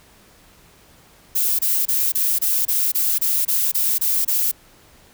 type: noise bursts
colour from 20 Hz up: violet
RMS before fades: -19 dBFS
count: 12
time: 1.35-4.516 s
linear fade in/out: 10 ms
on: 240 ms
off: 26 ms
effects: pink hiss -51 dBFS RMS until 5.13 s